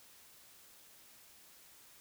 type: silence
effects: white hiss -60 dBFS RMS until 2 s

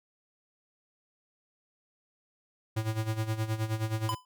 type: tone with tremolo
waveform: square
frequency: 110 Hz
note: A2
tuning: in tune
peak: -27 dBFS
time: 2.76-4.15 s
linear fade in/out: 10 ms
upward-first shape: sine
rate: 9.5 Hz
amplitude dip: 75%
type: tone with exponential decay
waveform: square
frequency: 1006 Hz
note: B5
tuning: 32 cents sharp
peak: -26 dBFS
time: 4.09-4.25 s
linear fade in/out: 1 ms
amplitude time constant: 34 ms
effects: none

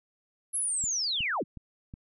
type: linear sweep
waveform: sine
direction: down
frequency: 11130 to 84 Hz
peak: -27 dBFS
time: 0.53-1.44 s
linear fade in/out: 20 ms
type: click train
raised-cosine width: 5 ms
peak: -29 dBFS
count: 4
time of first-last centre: 0.84-1.939 s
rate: 2.73 Hz
effects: none

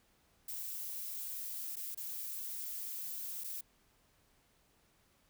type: noise with dropouts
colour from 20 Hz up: violet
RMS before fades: -42 dBFS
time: 0.48-3.61 s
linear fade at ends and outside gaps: 5 ms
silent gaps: 1.758-1.766 / 1.947-1.973 / 3.438-3.442 s
effects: pink hiss -71 dBFS RMS until 5.29 s

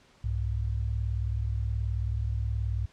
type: tone pair together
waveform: sine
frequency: 65.08 / 103.83 Hz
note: C2 / G#2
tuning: -9 / 0 cents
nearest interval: minor sixth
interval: 809 cents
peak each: -29 / -30 dBFS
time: 0.24-2.86 s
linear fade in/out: 5 ms
effects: pink hiss -60 dBFS RMS until 2.92 s + low-pass 6000 Hz 12 dB/octave

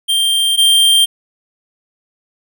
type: tone pair in turn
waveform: square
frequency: 3173 / 3173 Hz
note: G7 / G7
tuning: +20 / +20 cents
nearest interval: unison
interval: 0 cents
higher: neither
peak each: -12 / -8 dBFS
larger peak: second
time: 0.08-0.57 / 0.57-1.06 s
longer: neither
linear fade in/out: 20 ms
effects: none

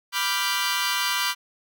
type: chord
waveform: 15% pulse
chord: G dominant seventh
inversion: first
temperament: equal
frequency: 987.8 / 1174.7 / 1396.9 / 1568 Hz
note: B5 / D6 / F6 / G6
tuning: 0 / 0 / 0 / 0 cents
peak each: -21 / -22 / -23 / -22 dBFS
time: 0.12-1.35 s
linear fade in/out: 50 ms
effects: none

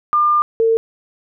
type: tone pair in turn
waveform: sine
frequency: 1200 / 452.2 Hz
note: D6 / A4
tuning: +37 / +47 cents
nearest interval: octave + perfect fourth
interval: 1690 cents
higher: first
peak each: -11 dBFS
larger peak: neither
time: 0.13-0.42 / 0.6-0.77 s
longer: first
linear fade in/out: 0 ms
effects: none

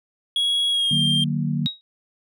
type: tone with pitch glide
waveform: triangle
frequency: 3326 to 3185 Hz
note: G#7 to G7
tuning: +2 to +27 cents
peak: -17 dBFS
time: 0.36-1.24 s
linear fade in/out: 2 ms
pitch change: -75 cents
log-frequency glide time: 0.7-0.99 s
type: chord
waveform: sine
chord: D augmented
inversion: none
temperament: equal with one note detuned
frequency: 150 / 185 / 233.1 Hz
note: D3 / F#3 / A#3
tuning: +37 / 0 / 0 cents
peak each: -23 / -27 / -26 dBFS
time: 0.91-1.67 s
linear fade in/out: 5 ms
type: tone with exponential decay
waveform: sine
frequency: 3800 Hz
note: A#7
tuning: 33 cents sharp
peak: -17 dBFS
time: 1.66-1.81 s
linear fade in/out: 0 ms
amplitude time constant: 31 ms
effects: none

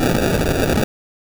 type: noise with sample-and-hold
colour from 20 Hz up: white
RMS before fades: -17 dBFS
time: 0-0.84 s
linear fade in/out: 0 ms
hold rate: 1050 Hz
effects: none

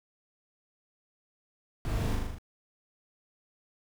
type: noise with echo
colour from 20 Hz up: brown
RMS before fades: -32 dBFS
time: 1.85-2.15 s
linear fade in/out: 0 ms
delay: 39 ms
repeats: 6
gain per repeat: -2 dB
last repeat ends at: 2.384 s
effects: none

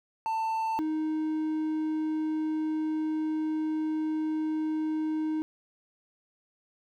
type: tone pair in turn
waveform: triangle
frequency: 891 / 311.8 Hz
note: A5 / D#4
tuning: +22 / +4 cents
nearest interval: octave + tritone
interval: 1818 cents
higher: first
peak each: -25 dBFS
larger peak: neither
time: 0.26-0.79 / 0.79-5.42 s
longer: second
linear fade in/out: 0 ms
effects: none

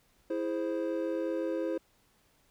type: chord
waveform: triangle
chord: E augmented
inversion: none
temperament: equal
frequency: 329.6 / 415.3 / 523.3 Hz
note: E4 / G#4 / B#4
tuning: 0 / 0 / 0 cents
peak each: -31 / -36 / -32 dBFS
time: 0.3-1.78 s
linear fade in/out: 5 ms
effects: pink hiss -68 dBFS RMS until 2.5 s

